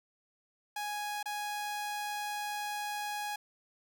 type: tone with dropouts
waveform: sawtooth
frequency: 830.6 Hz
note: G#5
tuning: in tune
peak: -31 dBFS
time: 0.76-3.36 s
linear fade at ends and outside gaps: 5 ms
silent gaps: 1.229-1.257 s
effects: 10-bit

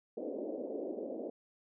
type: band-pass noise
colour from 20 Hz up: white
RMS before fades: -40 dBFS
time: 0.17-1.3 s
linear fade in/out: 5 ms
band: 240 to 590 Hz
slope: 48 dB/octave
effects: none

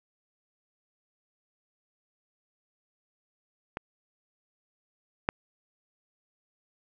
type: clicks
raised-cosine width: 0.5 ms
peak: -18 / -9 dBFS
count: 2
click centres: 3.771 / 5.289 s
effects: none

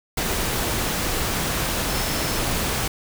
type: tone in noise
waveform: sine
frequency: 5274 Hz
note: E8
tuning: in tune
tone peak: -35 dBFS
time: 1.89-2.39 s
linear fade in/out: 5 ms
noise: pink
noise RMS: -24 dBFS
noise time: 0.17-2.88 s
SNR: -14 dB
effects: none

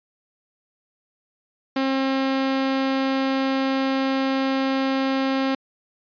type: tone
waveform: sawtooth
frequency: 267.7 Hz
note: C4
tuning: 40 cents sharp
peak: -16 dBFS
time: 1.76-5.55 s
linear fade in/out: 5 ms
effects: resampled to 11025 Hz

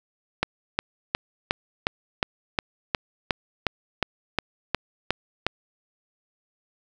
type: click train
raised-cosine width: 0.3 ms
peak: -5 dBFS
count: 15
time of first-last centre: 0.43-5.466 s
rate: 2.78 Hz
effects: none

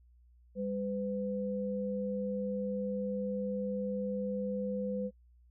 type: tone pair together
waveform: sine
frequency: 200 / 504 Hz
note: G3 / B4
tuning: +35 / +35 cents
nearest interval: octave + major third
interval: 1600 cents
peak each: -35 / -35 dBFS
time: 0.55-5.11 s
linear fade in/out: 50 ms
effects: noise-tail reverb RT60 0.1 s tail -26 dB re dry + added 60 Hz sine -59 dBFS peak until 5.5 s

